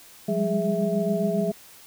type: tone cluster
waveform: sine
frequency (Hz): 177 / 198.6 / 205.8 / 413.8 / 656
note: F3 / G3 / G#3 / G#4 / E5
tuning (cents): +23 / +23 / -16 / -6 / -9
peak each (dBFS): -28 / -27 / -30 / -28 / -27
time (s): 0.28-1.52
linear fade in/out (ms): 10
effects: white hiss -49 dBFS RMS until 1.86 s